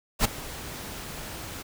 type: noise with ADSR envelope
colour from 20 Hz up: pink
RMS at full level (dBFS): -20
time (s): 0.19-1.63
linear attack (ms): 60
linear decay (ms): 7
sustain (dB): -18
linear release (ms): 18
effects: none